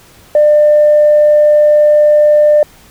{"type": "tone", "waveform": "sine", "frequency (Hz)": 598, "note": "D5", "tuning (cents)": 31, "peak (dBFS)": -3, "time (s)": [0.35, 2.63], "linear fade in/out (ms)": 2, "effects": ["tanh soft clip ceiling 0 dBFS", "pink hiss -42 dBFS RMS until 2.9 s"]}